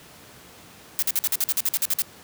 blue noise bursts, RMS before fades -22 dBFS, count 13, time 0.99-2.02 s, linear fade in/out 0 ms, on 34 ms, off 49 ms, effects pink hiss -47 dBFS RMS until 2.23 s + high-pass 100 Hz 12 dB/octave

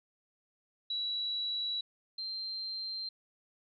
sine tone pair in turn, 3917 / 4150 Hz, B7 / C8, -15 / -15 cents, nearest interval minor second, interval 100 cents, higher second, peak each -32 / -36 dBFS, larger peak first, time 0.9-1.81 / 2.18-3.09 s, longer neither, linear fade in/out 5 ms, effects none

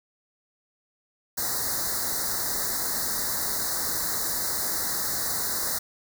white band-stop noise, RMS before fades -28 dBFS, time 1.37-5.79 s, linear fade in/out 10 ms, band 2000 to 3900 Hz, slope 96 dB/octave, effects none

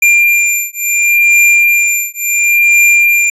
square beating tone pair, 2388 / 2388.71 Hz, D7 / D7, +28 / +29 cents, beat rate 0.71 Hz, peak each -11 dBFS, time 0.02-3.3 s, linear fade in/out 5 ms, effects resampled to 32000 Hz

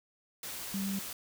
sine tone in noise, 196 Hz, G3, in tune, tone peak -32 dBFS, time 0.74-0.99 s, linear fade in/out 2 ms, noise white, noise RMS -41 dBFS, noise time 0.43-1.13 s, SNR +6 dB, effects none

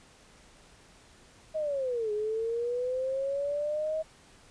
sine linear two-way sweep, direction down then up, 637 to 416.1 to 637 Hz, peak -28 dBFS, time 1.54-4.03 s, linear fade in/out 20 ms, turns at 2.12 s, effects pink hiss -57 dBFS RMS until 4.5 s + resampled to 22050 Hz

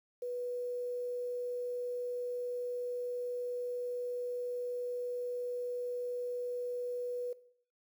sine tone with quantisation, 490.7 Hz, B4, 11 cents flat, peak -35 dBFS, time 0.22-7.33 s, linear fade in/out 5 ms, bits 10, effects noise-tail reverb RT60 0.6 s tail -17 dB re dry

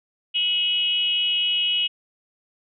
sine tone with frequency modulation, 2926 Hz, F#7, 20 cents flat, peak -19 dBFS, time 0.34-1.88 s, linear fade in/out 20 ms, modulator 367 Hz, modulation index 0.61, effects none

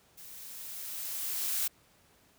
blue noise with level ramp, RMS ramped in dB -49 to -30 dBFS, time 0.17-1.68 s, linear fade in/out 10 ms, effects pink hiss -64 dBFS RMS until 2.38 s + high-pass 60 Hz 12 dB/octave

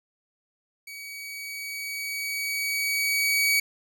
sawtooth tone with level ramp, 2264 Hz, C#7, 36 cents sharp, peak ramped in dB -35 to -16 dBFS, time 0.87-3.6 s, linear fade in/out 5 ms, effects none

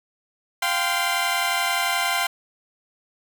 15% pulse chord, F suspended second, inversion none, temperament equal with one note detuned, 698.5 / 784 / 1032.1 Hz, F5 / G5 / C6, 0 / 0 / -24 cents, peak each -19 dBFS, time 0.62-2.27 s, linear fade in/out 5 ms, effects none

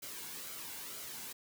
white noise with flanger, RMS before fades -45 dBFS, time 0.02-1.33 s, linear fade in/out 10 ms, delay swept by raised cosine 1.1 to 1.63 ms, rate 2.1 Hz, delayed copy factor -0.5, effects none

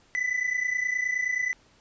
triangle tone pair together, 1975.5 / 2005 Hz, B6 / B6, 0 / +26 cents, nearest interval unison, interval 26 cents, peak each -28 / -25 dBFS, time 0.15-1.53 s, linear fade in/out 0 ms, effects pink hiss -60 dBFS RMS until 1.8 s + resampled to 16000 Hz

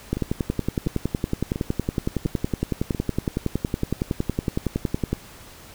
two click trains, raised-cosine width 3 ms, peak -14 / -9 dBFS, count 5 / 55, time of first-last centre 0.17-2.948 / 0.13-5.13 s, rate 1.44 / 10.8 Hz, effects pink hiss -45 dBFS RMS until 5.74 s

